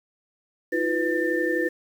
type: tone cluster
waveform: sine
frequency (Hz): 321.8 / 353.6 / 495.6 / 1791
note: E4 / F4 / B4 / A6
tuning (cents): -42 / +22 / +6 / +30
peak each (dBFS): -27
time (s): 0.72-1.69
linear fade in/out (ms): 10
effects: 8-bit